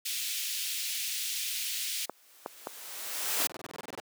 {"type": "high-pass noise", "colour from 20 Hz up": "pink", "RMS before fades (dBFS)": -34, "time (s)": [0.05, 2.06], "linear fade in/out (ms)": 10, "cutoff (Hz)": 2600, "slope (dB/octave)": 24}
{"type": "noise with exponential growth", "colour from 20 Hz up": "white", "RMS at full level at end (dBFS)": -27, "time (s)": [1.99, 3.47], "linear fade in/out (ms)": 2, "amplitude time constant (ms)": 320}
{"type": "clicks", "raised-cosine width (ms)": 1, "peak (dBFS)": -18, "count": 3, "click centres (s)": [2.096, 2.461, 2.671]}
{"type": "noise bursts", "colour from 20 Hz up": "brown", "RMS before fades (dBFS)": -30, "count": 13, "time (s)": [3.4, 3.999], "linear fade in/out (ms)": 0, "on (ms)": 23, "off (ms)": 25}
{"effects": ["high-pass 400 Hz 12 dB/octave"]}